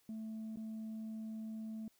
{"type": "tone with dropouts", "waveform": "sine", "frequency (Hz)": 220, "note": "A3", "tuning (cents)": 0, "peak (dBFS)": -39, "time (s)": [0.09, 1.88], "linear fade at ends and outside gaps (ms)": 2, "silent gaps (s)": [0.56, 0.571], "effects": ["tanh soft clip ceiling -40 dBFS", "white hiss -73 dBFS RMS until 1.99 s"]}